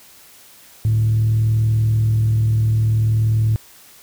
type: tone with frequency modulation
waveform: sine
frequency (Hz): 110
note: A2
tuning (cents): 0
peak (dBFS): -12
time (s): 0.85-3.56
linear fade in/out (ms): 0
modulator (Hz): 40.5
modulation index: 0.29
effects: tanh soft clip ceiling -10 dBFS + white hiss -46 dBFS RMS until 4.02 s